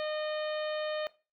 harmonic tone, 612 Hz, D#5, 29 cents flat, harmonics 1 / 2 / 3 / 4 / 5 / 6 / 7, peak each -32 / -43 / -43 / -46 / -46 / -49 / -49 dBFS, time 0-1.07 s, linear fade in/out 0 ms, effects noise-tail reverb RT60 0.3 s tail -18 dB re dry

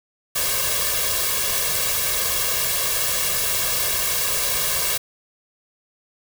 white noise with comb filter, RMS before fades -22 dBFS, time 0.35-4.98 s, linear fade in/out 10 ms, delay 1.8 ms, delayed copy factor +0.95, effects none

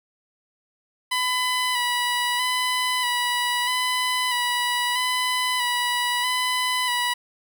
15% pulse tone with vibrato, 990 Hz, B5, 4 cents sharp, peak -15 dBFS, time 1.11-7.14 s, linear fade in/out 10 ms, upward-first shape square, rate 0.78 Hz, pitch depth 25 cents each way, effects none

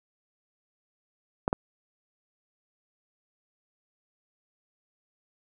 clicks, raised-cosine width 1 ms, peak -11 dBFS, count 2, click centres 1.479 / 1.529 s, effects none

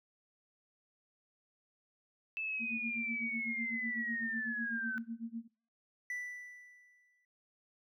sine linear sweep, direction down, 2639 to 1508 Hz, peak -35 dBFS, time 2.37-4.98 s, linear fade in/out 0 ms
sine tone with tremolo, 230 Hz, A#3, 23 cents flat, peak -36 dBFS, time 2.59-5.48 s, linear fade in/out 50 ms, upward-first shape sine, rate 8 Hz, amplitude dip 90%
triangle tone with exponential decay, 1975.5 Hz, B6, in tune, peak -34 dBFS, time 6.1-7.25 s, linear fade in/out 2 ms, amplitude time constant 250 ms
effects noise-tail reverb RT60 0.5 s tail -24 dB re dry

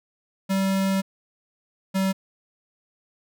square tone pair in turn, 193.1 / 191.66 Hz, G3 / G3, -26 / -39 cents, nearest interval unison, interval 13 cents, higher first, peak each -21 dBFS, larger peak neither, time 0.49-1.02 / 1.94-2.13 s, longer first, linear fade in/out 20 ms, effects none

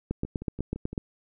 two click trains, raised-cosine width 3 ms, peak -15 / -24 dBFS, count 8 / 5, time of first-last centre 0.11-0.978 / 0.25-0.93 s, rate 8.06 / 5.88 Hz, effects none

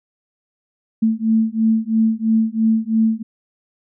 sine beating tone pair, 220.9 / 223.9 Hz, A3 / A3, +7 / +30 cents, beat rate 3 Hz, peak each -17 dBFS, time 1.02-3.23 s, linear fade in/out 10 ms, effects none

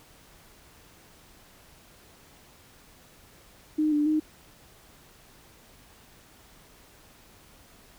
sine tone with pitch steps, 306.9 / 296.3 / 308.5 Hz, D#4 / D4 / D#4, -24 / +15 / -15 cents, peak -21 dBFS, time 3.78-4.2 s, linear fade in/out 10 ms, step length 140 ms, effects pink hiss -55 dBFS RMS until 7.98 s

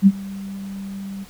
sine tone with ADSR envelope, 196 Hz, G3, in tune, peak -5 dBFS, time 0.02-1.25 s, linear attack 47 ms, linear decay 45 ms, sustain -23 dB, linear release 22 ms, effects pink hiss -46 dBFS RMS until 1.29 s

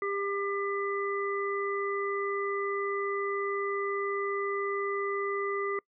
harmonic tone, 399.2 Hz, G4, 32 cents sharp, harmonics 1 / 3 / 5, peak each -31 / -34 / -37 dBFS, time 0.02-5.79 s, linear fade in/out 2 ms, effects noise-tail reverb RT60 0.1 s tail -25 dB re dry

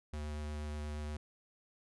square tone with vibrato, 74.9 Hz, D2, 35 cents sharp, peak -39 dBFS, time 0.13-1.17 s, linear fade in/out 5 ms, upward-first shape triangle, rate 8.4 Hz, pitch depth 12 cents each way, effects resampled to 24000 Hz

